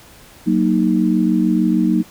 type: chord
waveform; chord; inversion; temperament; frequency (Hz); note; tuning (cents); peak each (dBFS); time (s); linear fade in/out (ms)
sine; D# minor; first; just; 186.68 / 233.3 / 311.1; F#3 / A#3 / D#4; +16 / +2 / 0; -17; 0.46-2.03; 20
effects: pink hiss -44 dBFS RMS until 2.1 s